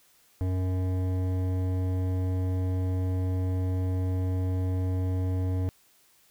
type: tone with hard clipping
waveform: triangle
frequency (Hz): 92.4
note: F#2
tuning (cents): -2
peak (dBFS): -27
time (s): 0.41-5.69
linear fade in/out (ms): 0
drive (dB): 17
effects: white hiss -62 dBFS RMS until 6.3 s